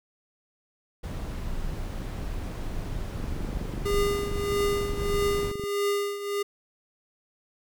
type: noise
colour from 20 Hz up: brown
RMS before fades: -32 dBFS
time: 1.03-5.52 s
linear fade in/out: 10 ms
type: click train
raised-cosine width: 3 ms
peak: -23 dBFS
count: 60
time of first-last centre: 3.2-5.638 s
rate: 24.2 Hz
type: tone with tremolo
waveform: square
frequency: 405.4 Hz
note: G#4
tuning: 42 cents flat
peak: -23 dBFS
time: 3.85-6.43 s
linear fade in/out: 10 ms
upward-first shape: triangle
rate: 1.6 Hz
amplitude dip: 75%
effects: none